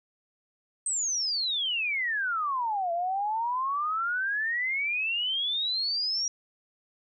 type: exponential two-way sweep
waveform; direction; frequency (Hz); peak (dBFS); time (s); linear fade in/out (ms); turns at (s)
sine; down then up; 8372 to 671 to 5750; -26; 0.86-6.28; 2; 2.92
effects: none